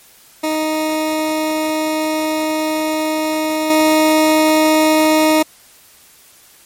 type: tone with level steps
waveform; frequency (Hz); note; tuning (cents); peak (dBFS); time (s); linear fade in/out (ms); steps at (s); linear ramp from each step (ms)
20% pulse; 311.6; D#4; +3; -11 / -5; 0.43-5.43; 10; 3.7; 2
effects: white hiss -46 dBFS RMS until 6.65 s + MP3 64 kbps